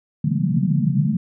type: band-pass noise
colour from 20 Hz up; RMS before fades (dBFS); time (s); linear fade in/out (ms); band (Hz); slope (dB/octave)
pink; -19; 0.24-1.17; 5; 130 to 230; 96
effects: none